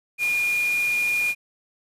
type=tone in noise; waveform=sine; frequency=2427 Hz; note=D#7; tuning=44 cents flat; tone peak=-20 dBFS; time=0.18-1.35 s; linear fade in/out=50 ms; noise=white; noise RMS=-35 dBFS; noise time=0.18-1.35 s; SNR=+12 dB; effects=resampled to 32000 Hz